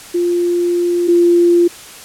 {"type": "tone pair in turn", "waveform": "sine", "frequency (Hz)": [349.2, 346.2], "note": ["F4", "F4"], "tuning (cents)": [0, -15], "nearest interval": "unison", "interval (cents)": 15, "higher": "first", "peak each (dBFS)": [-12, -7], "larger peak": "second", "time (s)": [[0.14, 1.08], [1.08, 1.68]], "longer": "first", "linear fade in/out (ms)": 10, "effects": ["white hiss -35 dBFS RMS until 2.04 s", "low-pass 11000 Hz 12 dB/octave"]}